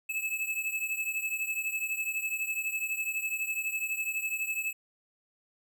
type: beating tone pair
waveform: square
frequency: 2598 / 2610 Hz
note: E7 / E7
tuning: -26 / -18 cents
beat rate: 12 Hz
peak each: -33 / -36 dBFS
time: 0.09-4.73 s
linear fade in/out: 10 ms
effects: none

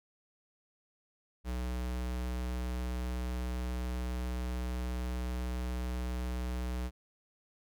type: tone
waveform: square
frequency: 61.74 Hz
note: B1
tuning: in tune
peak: -34 dBFS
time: 1.44-6.91 s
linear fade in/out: 50 ms
effects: none

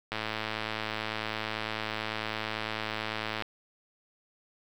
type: click train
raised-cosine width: 0.3 ms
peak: -16 dBFS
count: 361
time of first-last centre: 0.12-3.423 s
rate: 109 Hz
effects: 8-bit

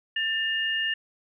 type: tone pair together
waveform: sine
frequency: 1785 / 2836 Hz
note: A6 / F7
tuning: +24 / +26 cents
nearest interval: minor sixth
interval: 802 cents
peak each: -27 dBFS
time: 0.16-0.94 s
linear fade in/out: 5 ms
effects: none

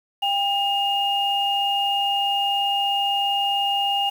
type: tone pair together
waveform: sine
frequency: 796.9 / 2840 Hz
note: G5 / F7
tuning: +28 / +28 cents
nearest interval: octave + minor seventh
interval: 2200 cents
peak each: -22 dBFS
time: 0.22-4.1 s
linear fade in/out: 10 ms
effects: 7-bit

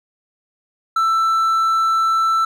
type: tone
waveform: triangle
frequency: 1329 Hz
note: E6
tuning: 14 cents sharp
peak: -12 dBFS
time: 0.96-2.45 s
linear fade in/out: 5 ms
effects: none

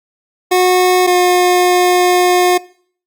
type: tone pair in turn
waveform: 25% pulse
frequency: 364.7 / 359.3 Hz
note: F#4 / F4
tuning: -25 / +49 cents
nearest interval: unison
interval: 26 cents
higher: first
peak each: -5 dBFS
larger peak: neither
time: 0.51-1.07 / 1.07-2.58 s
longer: second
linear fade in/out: 10 ms
effects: noise-tail reverb RT60 0.5 s tail -21 dB re dry + Opus 48 kbps

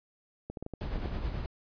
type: clicks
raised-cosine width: 2 ms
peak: -25 dBFS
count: 7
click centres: 0.5 / 0.572 / 0.626 / 0.664 / 0.737 / 0.958 / 1.058 s
type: noise with tremolo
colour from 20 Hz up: brown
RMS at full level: -33 dBFS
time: 0.81-1.46 s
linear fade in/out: 0 ms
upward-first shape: sine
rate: 9.4 Hz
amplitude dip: 40%
effects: resampled to 11025 Hz

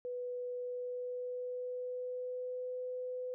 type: tone with pitch glide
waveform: sine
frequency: 493.9 to 503.1 Hz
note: B4 to B4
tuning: 0 to +32 cents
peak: -37 dBFS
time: 0.05-3.34 s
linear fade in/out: 0 ms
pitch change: +32 cents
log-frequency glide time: 0.56-2.77 s
effects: none

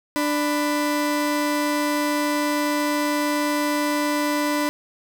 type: tone pair together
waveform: 30% pulse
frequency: 295.2 / 993 Hz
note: D4 / B5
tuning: +9 / +9 cents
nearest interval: octave + major sixth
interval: 2100 cents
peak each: -19 / -23 dBFS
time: 0.16-4.69 s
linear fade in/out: 0 ms
effects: none

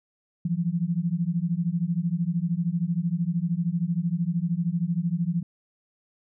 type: beating tone pair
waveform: sine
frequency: 164.81 / 177.81 Hz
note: E3 / F3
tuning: 0 / +31 cents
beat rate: 13 Hz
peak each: -26 dBFS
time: 0.45-5.43 s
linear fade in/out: 5 ms
effects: none

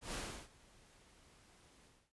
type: noise with ADSR envelope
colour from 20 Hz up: pink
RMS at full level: -41 dBFS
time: 0.01-2.12 s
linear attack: 120 ms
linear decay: 350 ms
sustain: -24 dB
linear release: 270 ms
effects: resampled to 24000 Hz

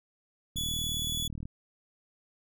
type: tone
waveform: sawtooth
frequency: 3412 Hz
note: G#7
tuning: 46 cents sharp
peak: -28 dBFS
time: 0.56-1.28 s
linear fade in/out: 10 ms
type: click train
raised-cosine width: 5 ms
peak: -27 dBFS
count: 36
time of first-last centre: 0.56-1.455 s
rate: 39.1 Hz
effects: none

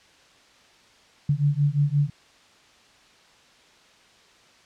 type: beating tone pair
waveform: sine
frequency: 141.8 / 147.5 Hz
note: C#3 / D3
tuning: +40 / +8 cents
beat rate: 5.7 Hz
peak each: -22 dBFS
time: 1.29-2.1 s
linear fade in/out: 5 ms
effects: white hiss -55 dBFS RMS until 4.65 s + low-pass 5000 Hz 12 dB/octave

